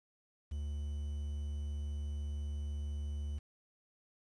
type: tone with quantisation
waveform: triangle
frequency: 73 Hz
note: D2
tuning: 10 cents flat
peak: -34 dBFS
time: 0.51-3.39 s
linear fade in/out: 10 ms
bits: 10
effects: resampled to 24000 Hz